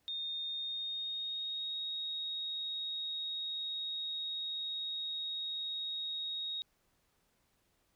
sine tone with pitch glide, 3671 to 3759 Hz, A#7 to A#7, -27 to +14 cents, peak -36 dBFS, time 0.08-6.62 s, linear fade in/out 0 ms, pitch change +41 cents, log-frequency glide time 0.47-1.77 s, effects pink hiss -75 dBFS RMS until 7.95 s

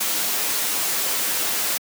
white noise with comb filter, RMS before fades -23 dBFS, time 0-1.78 s, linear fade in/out 10 ms, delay 9.6 ms, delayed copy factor +0.5, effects high-pass 200 Hz 12 dB/octave

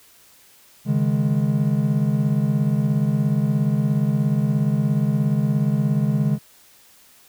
triangle chord, C# suspended second, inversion none, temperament equal, 138.59 / 155.56 / 207.7 Hz, C#3 / D#3 / G#3, 0 / 0 / 0 cents, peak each -19 / -20 / -20 dBFS, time 0.85-6.39 s, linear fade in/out 50 ms, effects white hiss -52 dBFS RMS until 7.28 s

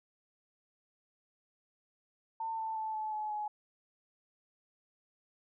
sine tone with pitch steps, 898 / 886.7 / 875.5 / 864.4 / 853.5 / 842.7 Hz, A5 / A5 / A5 / A5 / G#5 / G#5, +35 / +13 / -9 / -31 / +47 / +25 cents, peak -34 dBFS, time 2.4-3.48 s, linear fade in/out 5 ms, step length 180 ms, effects none

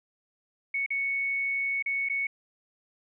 sine tone with dropouts, 2217 Hz, C#7, in tune, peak -26 dBFS, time 0.74-2.27 s, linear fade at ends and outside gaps 5 ms, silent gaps 0.863-0.904 / 1.825-1.86 / 2.088-2.097 s, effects none

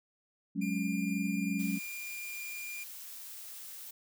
sine chord, F# suspended second, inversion none, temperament equal, 185 / 207.7 / 277.2 Hz, F#3 / G#3 / C#4, 0 / 0 / 0 cents, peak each -34 / -34 / -36 dBFS, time 0.55-1.79 s, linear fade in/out 20 ms
45% pulse tone, 2402 Hz, D7, 38 cents sharp, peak -40 dBFS, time 0.61-2.84 s, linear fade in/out 10 ms
blue noise, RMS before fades -46 dBFS, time 1.59-3.91 s, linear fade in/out 5 ms
effects none

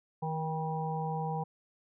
harmonic tone with a mistuned harmonic, 158.6 Hz, D#3, 33 cents sharp, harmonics 1 / 3 / 5 / 6, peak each -34 / -40 / -36 / -41 dBFS, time 0.22-1.44 s, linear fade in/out 10 ms, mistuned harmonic 6, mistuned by +30 cents, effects none

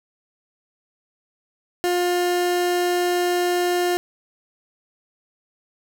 30% pulse tone, 354.6 Hz, F4, 26 cents sharp, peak -16 dBFS, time 1.84-3.97 s, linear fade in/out 0 ms, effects none

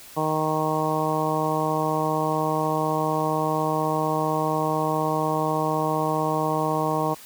harmonic tone, 155.8 Hz, D#3, 3 cents sharp, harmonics 1 / 2 / 3 / 4 / 5 / 6 / 7, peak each -29 / -29 / -29 / -29 / -29 / -29 / -29 dBFS, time 0.16-7.15 s, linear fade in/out 20 ms, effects white hiss -45 dBFS RMS until 7.25 s

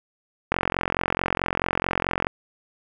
click train, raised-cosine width 0.5 ms, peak -6 dBFS, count 79, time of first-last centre 0.52-2.269 s, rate 44.6 Hz, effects 8-bit

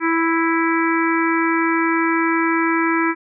harmonic tone, 329.6 Hz, E4, in tune, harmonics 1 / 3 / 4 / 5 / 6 / 7, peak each -18 / -23 / -24 / -25 / -26 / -26 dBFS, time 0-3.15 s, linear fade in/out 50 ms, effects none

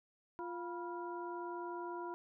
harmonic tone with a mistuned harmonic, 349.2 Hz, F4, in tune, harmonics 1 / 2 / 3 / 4, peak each -43 / -50 / -44 / -53 dBFS, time 0.39-2.14 s, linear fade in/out 0 ms, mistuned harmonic 3, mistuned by -120 cents, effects none

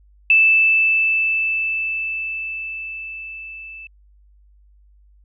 sine tone with level ramp, 2637 Hz, E7, in tune, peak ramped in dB -9 to -34 dBFS, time 0.3-3.87 s, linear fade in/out 2 ms, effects added 50 Hz sine -49 dBFS peak until 5.24 s

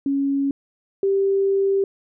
sine tone pair in turn, 277.2 / 392 Hz, C#4 / G4, 0 / 0 cents, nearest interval tritone, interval 600 cents, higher second, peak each -18 / -16 dBFS, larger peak second, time 0.06-0.51 / 1.03-1.84 s, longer second, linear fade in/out 2 ms, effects none

